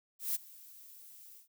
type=noise with ADSR envelope; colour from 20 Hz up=violet; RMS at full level=-32 dBFS; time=0.19-1.48 s; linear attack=160 ms; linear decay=20 ms; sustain=-22 dB; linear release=120 ms; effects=none